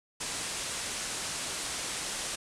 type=low-pass noise; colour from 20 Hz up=white; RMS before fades=-36 dBFS; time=0.2-2.36 s; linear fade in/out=10 ms; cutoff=9800 Hz; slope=48 dB/octave; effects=none